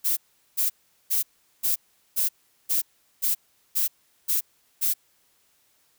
violet noise bursts, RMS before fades -23 dBFS, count 10, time 0.04-4.94 s, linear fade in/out 20 ms, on 130 ms, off 400 ms, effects white hiss -65 dBFS RMS until 5.98 s

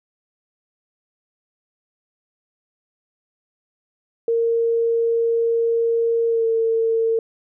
sine tone with pitch glide, 461.6 to 452.9 Hz, A#4 to A#4, -17 to -50 cents, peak -16 dBFS, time 4.28-7.19 s, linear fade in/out 2 ms, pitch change -33 cents, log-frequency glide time 6.28-6.46 s, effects none

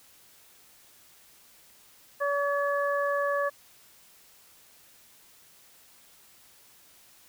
harmonic tone, 569 Hz, C#5, 45 cents sharp, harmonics 1 / 2 / 3, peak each -27 / -30 / -32 dBFS, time 2.2-3.5 s, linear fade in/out 20 ms, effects white hiss -57 dBFS RMS until 7.28 s

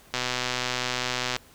click train, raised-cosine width 0.2 ms, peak -9 dBFS, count 154, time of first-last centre 0.14-1.364 s, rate 125 Hz, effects pink hiss -54 dBFS RMS until 1.54 s

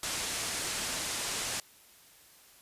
white low-pass noise, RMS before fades -35 dBFS, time 0.03-1.6 s, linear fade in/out 2 ms, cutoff 9400 Hz, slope 24 dB/octave, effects white hiss -58 dBFS RMS until 2.61 s + resampled to 32000 Hz

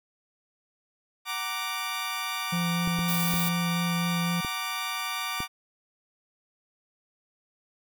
15% pulse chord, Gb augmented, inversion none, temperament equal with one note detuned, 746.4 / 932.3 / 1174.7 Hz, Gb5 / Bb5 / D6, +15 / 0 / 0 cents, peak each -31 / -31 / -25 dBFS, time 1.25-5.48 s, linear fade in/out 50 ms
triangle tone with vibrato, 171.9 Hz, F3, 27 cents flat, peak -24 dBFS, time 2.52-4.41 s, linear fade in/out 10 ms, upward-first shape sine, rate 4 Hz, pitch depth 12 cents each way
clicks, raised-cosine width 3 ms, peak -22 dBFS, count 5, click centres 2.875 / 2.99 / 3.339 / 4.448 / 5.404 s
violet noise, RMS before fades -31 dBFS, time 3.08-3.49 s, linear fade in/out 5 ms
effects none

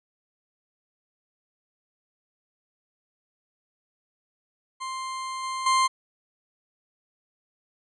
40% pulse tone with level steps, 1050 Hz, C6, 6 cents sharp, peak -30 / -28 / -18 dBFS, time 4.8-5.88 s, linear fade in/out 20 ms, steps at 5.43 / 5.66 s, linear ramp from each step 5 ms, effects resampled to 22050 Hz

